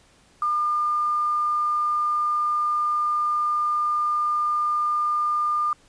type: tone with quantisation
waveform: sine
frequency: 1205 Hz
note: D6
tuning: 44 cents sharp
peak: -20 dBFS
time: 0.42-5.73 s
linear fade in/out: 2 ms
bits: 8
effects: pink hiss -57 dBFS RMS until 5.88 s + resampled to 22050 Hz